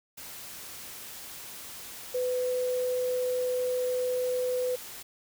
sine tone in noise, 502 Hz, B4, 28 cents sharp, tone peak -26 dBFS, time 2.14-4.76 s, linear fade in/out 10 ms, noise white, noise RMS -43 dBFS, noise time 0.17-5.03 s, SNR +14 dB, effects none

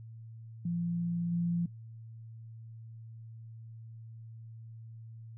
sine tone with level steps, 171.8 Hz, F3, 28 cents flat, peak -30 / -28 dBFS, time 0.65-1.66 s, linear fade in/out 5 ms, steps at 1.31 s, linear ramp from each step 20 ms, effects noise-tail reverb RT60 0.2 s tail -26 dB re dry + added 113 Hz sine -45 dBFS peak until 5.37 s

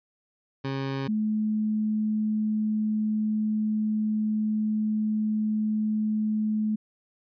20% pulse / sine tone pair in turn, 135.8 / 214.8 Hz, C#3 / A3, -35 / -41 cents, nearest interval minor sixth, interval 794 cents, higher second, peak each -23 dBFS, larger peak neither, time 0.64-1.08 / 1.08-6.76 s, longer second, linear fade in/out 10 ms, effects resampled to 11025 Hz

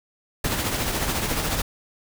pink noise with tremolo, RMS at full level -23 dBFS, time 0.44-1.62 s, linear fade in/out 5 ms, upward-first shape triangle, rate 14 Hz, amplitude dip 50%, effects none

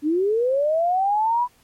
sine linear sweep, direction up, 284.4 to 996 Hz, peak -17 dBFS, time 0.02-1.48 s, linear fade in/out 50 ms, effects pink hiss -58 dBFS RMS until 1.63 s + MP3 64 kbps

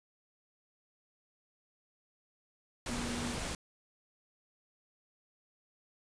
sine tone in noise, 240.2 Hz, B3, 48 cents flat, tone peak -38 dBFS, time 2.89-3.35 s, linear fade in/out 2 ms, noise pink, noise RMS -38 dBFS, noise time 2.86-3.55 s, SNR -3 dB, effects resampled to 22050 Hz

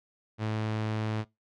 sawtooth tone, 108.8 Hz, A2, 19 cents flat, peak -25 dBFS, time 0.38-1.25 s, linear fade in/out 50 ms, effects noise-tail reverb RT60 0.2 s tail -22 dB re dry + low-pass 4000 Hz 12 dB/octave

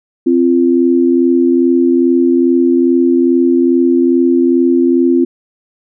sine tone pair together, 261.6 / 344 Hz, C4 / F4, 0 / -26 cents, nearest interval perfect fourth, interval 474 cents, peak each -10 dBFS, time 0.26-5.25 s, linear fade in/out 10 ms, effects none

